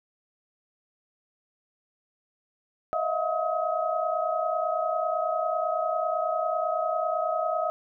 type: tone cluster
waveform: sine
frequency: 625 / 655 / 713 / 1270 Hz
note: D#5 / E5 / F5 / D#6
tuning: +8 / -11 / +36 / +35 cents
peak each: -30 dBFS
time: 2.93-7.7 s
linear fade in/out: 0 ms
effects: none